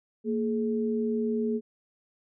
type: tone pair together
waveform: sine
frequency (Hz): 230.1 / 423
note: A#3 / G#4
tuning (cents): -22 / +32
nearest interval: major seventh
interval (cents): 1054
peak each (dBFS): -27 / -29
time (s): 0.24-1.61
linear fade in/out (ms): 50
effects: none